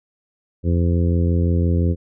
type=harmonic tone; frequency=85.8 Hz; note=F2; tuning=30 cents flat; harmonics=1 / 2 / 3 / 4 / 5 / 6; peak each=-16 / -22 / -26 / -28 / -30 / -32 dBFS; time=0.63-1.96 s; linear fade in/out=50 ms; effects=none